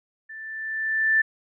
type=tone with level ramp; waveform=sine; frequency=1767 Hz; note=A6; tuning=7 cents sharp; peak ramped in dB=-37 to -15 dBFS; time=0.29-1.22 s; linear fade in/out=10 ms; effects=none